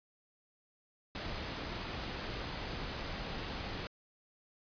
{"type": "noise", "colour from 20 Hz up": "pink", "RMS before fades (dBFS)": -40, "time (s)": [1.15, 3.87], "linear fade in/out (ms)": 0, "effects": ["resampled to 11025 Hz"]}